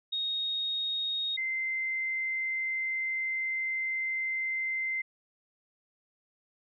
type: tone pair in turn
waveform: sine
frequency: 3734 / 2078 Hz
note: A#7 / C7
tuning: +2 / -12 cents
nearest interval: minor seventh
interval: 1014 cents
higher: first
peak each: -29 / -29 dBFS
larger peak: neither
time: 0.12-1.37 / 1.37-5.02 s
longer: second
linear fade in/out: 10 ms
effects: none